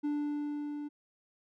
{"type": "tone with level ramp", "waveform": "triangle", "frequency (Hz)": 293.7, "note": "D4", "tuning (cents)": 0, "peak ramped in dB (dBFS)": [-27, -35], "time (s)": [0.03, 0.89], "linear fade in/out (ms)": 20, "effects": []}